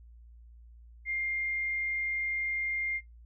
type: tone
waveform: sine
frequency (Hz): 2112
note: C7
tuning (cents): +16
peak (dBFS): -30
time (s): 1.05-3.01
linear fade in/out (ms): 50
effects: noise-tail reverb RT60 0.2 s tail -21 dB re dry + added 58 Hz sine -50 dBFS peak until 3.25 s